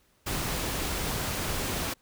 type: noise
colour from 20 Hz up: pink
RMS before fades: -31 dBFS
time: 0.26-1.94 s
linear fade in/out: 10 ms
effects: pink hiss -66 dBFS RMS until 2.01 s